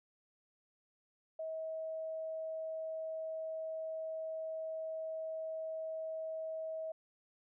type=tone; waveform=sine; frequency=640 Hz; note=D#5; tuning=49 cents sharp; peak=-38 dBFS; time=1.39-6.92 s; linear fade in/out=5 ms; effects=none